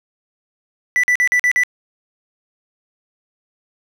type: tone bursts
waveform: triangle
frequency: 1976 Hz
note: B6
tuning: in tune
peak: -10 dBFS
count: 6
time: 0.96-1.635 s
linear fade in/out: 0 ms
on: 75 ms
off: 45 ms
effects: none